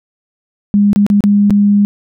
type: tone with dropouts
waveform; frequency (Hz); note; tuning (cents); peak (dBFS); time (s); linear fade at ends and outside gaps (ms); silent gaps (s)
sine; 203.8; G#3; -32; -6; 0.74-1.85; 0; 0.931-0.96 / 1.065-1.101 / 1.206-1.239 / 1.498-1.506
effects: none